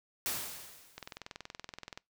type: noise with exponential decay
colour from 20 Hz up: white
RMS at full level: -33 dBFS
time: 0.26-1.18 s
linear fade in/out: 0 ms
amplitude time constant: 200 ms
type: click train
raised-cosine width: 0.2 ms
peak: -25 dBFS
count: 22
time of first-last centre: 0.98-1.975 s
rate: 21.1 Hz
effects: noise-tail reverb RT60 0.2 s tail -24 dB re dry